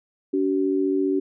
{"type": "tone pair together", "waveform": "sine", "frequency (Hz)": [285.3, 380], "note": ["C#4", "F#4"], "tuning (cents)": [50, 46], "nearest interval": "perfect fourth", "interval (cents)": 496, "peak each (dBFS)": -22, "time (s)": [0.33, 1.2], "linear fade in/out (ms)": 10, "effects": []}